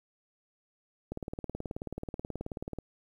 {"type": "click train", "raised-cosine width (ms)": 2, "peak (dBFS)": -23, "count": 32, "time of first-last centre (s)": [1.12, 2.787], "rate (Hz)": 18.6, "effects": ["10-bit"]}